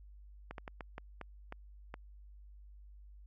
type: slowing click train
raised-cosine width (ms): 0.5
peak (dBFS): -28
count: 8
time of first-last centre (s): 0.51-1.941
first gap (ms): 72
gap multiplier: 1.34
effects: added 50 Hz sine -52 dBFS peak until 3.26 s